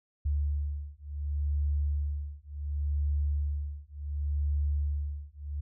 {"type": "beating tone pair", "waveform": "sine", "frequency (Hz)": [72.4, 73.09], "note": ["D2", "D2"], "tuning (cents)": [-24, -8], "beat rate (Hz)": 0.69, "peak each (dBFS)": -31, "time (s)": [0.25, 5.61], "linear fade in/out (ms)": 10, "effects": []}